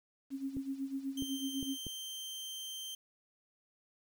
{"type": "tone with tremolo", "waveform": "sine", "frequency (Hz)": 271.4, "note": "C#4", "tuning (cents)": -36, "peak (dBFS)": -33, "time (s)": [0.3, 1.78], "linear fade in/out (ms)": 50, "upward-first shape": "sine", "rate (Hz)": 8, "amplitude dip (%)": 75}
{"type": "clicks", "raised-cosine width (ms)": 3, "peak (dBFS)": -30, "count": 4, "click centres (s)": [0.568, 1.223, 1.628, 1.867]}
{"type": "tone", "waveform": "sawtooth", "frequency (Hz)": 3136, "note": "G7", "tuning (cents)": 0, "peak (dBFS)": -38, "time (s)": [1.17, 2.95], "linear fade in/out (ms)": 5}
{"effects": ["10-bit"]}